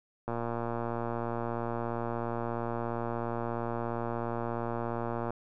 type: click train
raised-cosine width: 1 ms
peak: -20 dBFS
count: 589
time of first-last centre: 0.28-5.306 s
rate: 117 Hz
effects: none